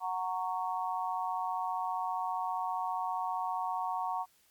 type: chord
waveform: sine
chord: F# major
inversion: none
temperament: just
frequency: 740 / 925 / 1110 Hz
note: F#5 / A#5 / C#6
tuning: 0 / -14 / +2 cents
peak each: -35 / -35 / -37 dBFS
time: 0-4.26 s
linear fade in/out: 50 ms
effects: white hiss -67 dBFS RMS until 4.5 s + MP3 96 kbps